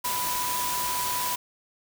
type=tone in noise; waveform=sine; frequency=987.8 Hz; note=B5; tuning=in tune; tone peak=-29 dBFS; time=0.04-1.36 s; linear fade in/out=10 ms; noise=white; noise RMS=-30 dBFS; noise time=0.04-1.36 s; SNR=-2 dB; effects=none